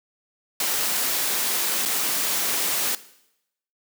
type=noise with dropouts; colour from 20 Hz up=white; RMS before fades=-24 dBFS; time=0.6-2.95 s; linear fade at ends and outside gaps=2 ms; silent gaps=1.853-1.857 s; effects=noise-tail reverb RT60 0.8 s tail -17 dB re dry + high-pass 200 Hz 12 dB/octave